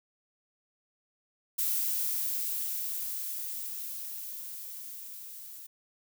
violet noise with level ramp, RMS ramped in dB -29 to -46 dBFS, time 1.58-5.67 s, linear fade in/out 10 ms, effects none

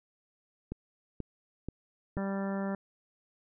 click train, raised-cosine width 3 ms, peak -23 dBFS, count 4, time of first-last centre 0.72-2.169 s, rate 2.07 Hz
harmonic tone, 196 Hz, G3, in tune, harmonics 1 / 2 / 3 / 4 / 5 / 6 / 7 / 8 / 9, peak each -32 / -41 / -39 / -45 / -46 / -51 / -47 / -53 / -48 dBFS, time 2.17-2.75 s, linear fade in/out 2 ms
effects none

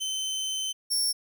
25% pulse tone pair in turn, 3072 / 5464 Hz, G7 / F8, -36 / -39 cents, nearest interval minor seventh, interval 997 cents, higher second, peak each -25 / -19 dBFS, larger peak second, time 0-0.73 / 0.9-1.13 s, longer first, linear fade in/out 20 ms, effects none

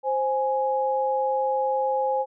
sine tone pair together, 524.8 / 833 Hz, C5 / G#5, +5 / +5 cents, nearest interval minor sixth, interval 800 cents, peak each -24 / -24 dBFS, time 0.03-2.26 s, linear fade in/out 50 ms, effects none

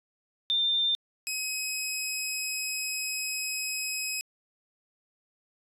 sine / 15% pulse tone pair in turn, 3595 / 2542 Hz, A7 / D#7, +36 / +36 cents, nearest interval tritone, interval 600 cents, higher first, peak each -23 dBFS, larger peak neither, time 0.5-0.95 / 1.27-4.21 s, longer second, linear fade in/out 0 ms, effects resampled to 32000 Hz

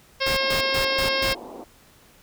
harmonic tone, 537 Hz, C5, 45 cents sharp, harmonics 1 / 2 / 3 / 4 / 5 / 6 / 7 / 8 / 9 / 10, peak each -26 / -30 / -30 / -29 / -31 / -31 / -33 / -34 / -32 / -32 dBFS, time 0.2-1.35 s, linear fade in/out 20 ms
pink noise bursts, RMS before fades -29 dBFS, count 5, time 0.26-1.33 s, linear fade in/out 5 ms, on 110 ms, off 130 ms
pink band-pass noise, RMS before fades -39 dBFS, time 0.4-1.64 s, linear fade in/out 2 ms, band 230 to 990 Hz, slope 48 dB/octave
effects pink hiss -54 dBFS RMS until 2.22 s

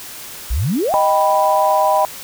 sine exponential sweep, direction up, 48.64 to 880 Hz, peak -15 dBFS, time 0.5-0.95 s, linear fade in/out 10 ms
sine chord, Eb augmented, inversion none, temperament equal, 622.3 / 784 / 987.8 Hz, Eb5 / G5 / B5, 0 / 0 / 0 cents, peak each -16 dBFS, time 0.94-2.05 s, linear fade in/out 0 ms
effects white hiss -33 dBFS RMS until 2.23 s

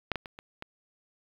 clicks, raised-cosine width 0.3 ms, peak -11 / -15 / -24 / -27 / -22 dBFS, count 5, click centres 0.117 / 0.157 / 0.258 / 0.389 / 0.624 s, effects low-pass 4000 Hz 12 dB/octave + 8-bit

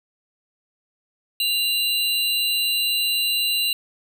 square tone pair together, 2794 / 3986 Hz, F7 / B7, 0 / +15 cents, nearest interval tritone, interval 615 cents, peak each -23 / -23 dBFS, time 1.4-3.73 s, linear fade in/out 2 ms, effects none

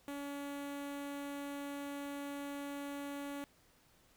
sawtooth tone with notch filter, 283.5 Hz, C#4, 39 cents sharp, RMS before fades -43 dBFS, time 0.08-3.44 s, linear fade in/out 0 ms, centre 5000 Hz, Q 1.8, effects pink hiss -68 dBFS RMS until 4.16 s

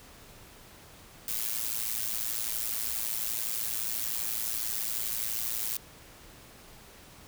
blue noise with amplitude modulation, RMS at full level -29 dBFS, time 1.28-5.77 s, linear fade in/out 2 ms, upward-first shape sine, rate 112 Hz, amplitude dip 80%, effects pink hiss -52 dBFS RMS until 7.27 s

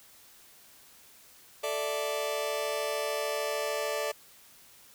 sawtooth chord, A suspended fourth, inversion none, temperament just, 440 / 586.7 / 660 Hz, A4 / D5 / E5, 0 / -2 / +2 cents, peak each -31 / -28 / -33 dBFS, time 1.63-4.12 s, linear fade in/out 10 ms, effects white hiss -56 dBFS RMS until 4.94 s

